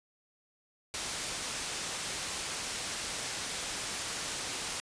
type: low-pass noise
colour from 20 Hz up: white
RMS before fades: -37 dBFS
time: 0.94-4.8 s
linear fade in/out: 0 ms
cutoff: 9000 Hz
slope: 12 dB/octave
effects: resampled to 22050 Hz